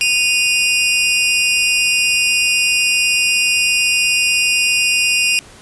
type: tone pair together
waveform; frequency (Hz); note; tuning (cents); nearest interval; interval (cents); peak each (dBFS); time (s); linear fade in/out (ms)
sawtooth; 2477 / 2780; D#7 / F7; -8 / -9; major second; 199; -12; 0.01-5.39; 0
effects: pink hiss -41 dBFS RMS until 5.61 s + resampled to 24000 Hz